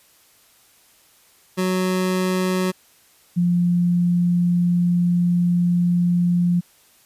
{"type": "tone pair in turn", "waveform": ["25% pulse", "sine"], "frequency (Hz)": [185, 175.17], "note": ["F#3", "F3"], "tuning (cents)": [0, 6], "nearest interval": "minor second", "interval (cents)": 94, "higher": "first", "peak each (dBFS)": -15, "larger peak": "neither", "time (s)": [[1.57, 2.72], [3.36, 6.61]], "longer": "second", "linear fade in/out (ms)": 20, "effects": ["white hiss -55 dBFS RMS until 7.05 s", "resampled to 32000 Hz"]}